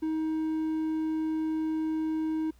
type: tone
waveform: triangle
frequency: 315.5 Hz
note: D#4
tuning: 24 cents sharp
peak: -25 dBFS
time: 0.02-2.51 s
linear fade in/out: 10 ms
effects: added 60 Hz sine -57 dBFS peak until 2.59 s + pink hiss -66 dBFS RMS until 2.59 s